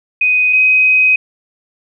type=tone pair in turn; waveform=sine; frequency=2500 / 2519 Hz; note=D#7 / D#7; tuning=+8 / +21 cents; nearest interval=unison; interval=13 cents; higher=second; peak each=-9 / -7 dBFS; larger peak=second; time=0.21-0.53 / 0.53-1.16 s; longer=second; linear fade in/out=5 ms; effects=none